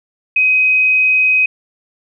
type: tone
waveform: sine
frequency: 2521 Hz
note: D#7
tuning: 22 cents sharp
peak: -9 dBFS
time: 0.36-1.46 s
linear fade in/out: 5 ms
effects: none